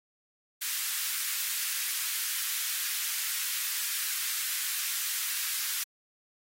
white high-pass noise, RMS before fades -32 dBFS, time 0.61-5.84 s, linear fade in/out 10 ms, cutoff 1400 Hz, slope 24 dB/octave, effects AAC 48 kbps

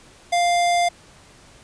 square tone, 698.5 Hz, F5, in tune, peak -17 dBFS, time 0.32-0.89 s, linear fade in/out 10 ms, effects pink hiss -49 dBFS RMS until 1.63 s + resampled to 22050 Hz

